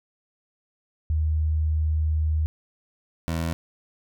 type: tone pair in turn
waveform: sine / 20% pulse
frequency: 77.78 / 82.41 Hz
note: D#2 / E2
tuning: 0 / 0 cents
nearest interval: minor second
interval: 100 cents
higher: second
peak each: -20 / -20 dBFS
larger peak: neither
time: 1.1-2.46 / 3.28-3.53 s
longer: first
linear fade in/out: 0 ms
effects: none